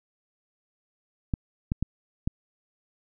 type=clicks; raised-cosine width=5 ms; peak=-13 dBFS; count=4; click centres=1.338 / 1.719 / 1.826 / 2.275 s; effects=none